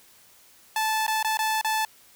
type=tone with dropouts; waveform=sawtooth; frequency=874 Hz; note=A5; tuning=12 cents flat; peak=-19 dBFS; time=0.76-1.85 s; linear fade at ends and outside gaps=2 ms; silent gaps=1.066-1.079 / 1.228-1.246 / 1.372-1.39 / 1.613-1.646 s; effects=white hiss -55 dBFS RMS until 2.15 s